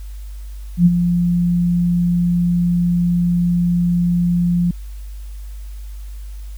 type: tone with ADSR envelope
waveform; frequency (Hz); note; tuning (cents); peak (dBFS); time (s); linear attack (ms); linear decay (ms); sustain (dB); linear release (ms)
sine; 174.61; F3; 0; -5; 0.77-4.71; 88; 33; -8; 4
effects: added 50 Hz sine -28 dBFS peak until 6.57 s + white hiss -50 dBFS RMS until 6.57 s